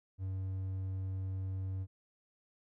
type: tone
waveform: triangle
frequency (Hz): 94.9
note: F#2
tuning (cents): +44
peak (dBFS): -33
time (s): 0.18-1.87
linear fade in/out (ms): 50
effects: none